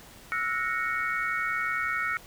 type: chord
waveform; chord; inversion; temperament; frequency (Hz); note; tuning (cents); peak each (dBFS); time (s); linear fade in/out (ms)
sine; F# dominant seventh; third; equal with one note detuned; 1318.5 / 1449.5 / 1864.7 / 2217; E6 / F#6 / A#6 / C#7; 0 / -36 / 0 / 0; -32; 0.32-2.17; 0
effects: pink hiss -50 dBFS RMS until 2.26 s